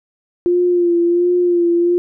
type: tone with vibrato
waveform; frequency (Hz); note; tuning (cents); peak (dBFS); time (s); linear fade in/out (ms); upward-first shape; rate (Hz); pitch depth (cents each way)
sine; 349.2; F4; 0; -11; 0.46-1.98; 0; sine; 1.4; 34
effects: none